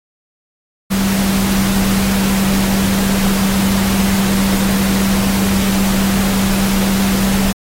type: tone in noise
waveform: sine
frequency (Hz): 194.4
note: G3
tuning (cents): -14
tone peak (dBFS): -13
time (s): 0.9-7.53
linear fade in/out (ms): 20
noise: pink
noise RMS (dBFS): -20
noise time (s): 0.9-7.53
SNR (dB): +4
effects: AAC 48 kbps